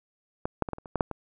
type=clicks; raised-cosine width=1 ms; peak=-14 / -10 / -19 / -16 / -28 / -28 / -13 / -8 / -19 dBFS; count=9; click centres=0.455 / 0.623 / 0.688 / 0.733 / 0.784 / 0.858 / 0.957 / 1.008 / 1.113 s; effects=none